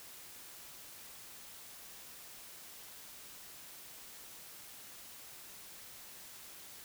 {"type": "silence", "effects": ["white hiss -52 dBFS RMS until 6.84 s"]}